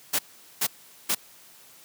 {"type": "noise bursts", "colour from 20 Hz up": "white", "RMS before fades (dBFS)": -24, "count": 3, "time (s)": [0.13, 1.15], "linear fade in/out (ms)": 10, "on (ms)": 60, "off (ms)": 420, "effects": ["white hiss -52 dBFS RMS until 1.84 s", "high-pass 100 Hz 12 dB/octave"]}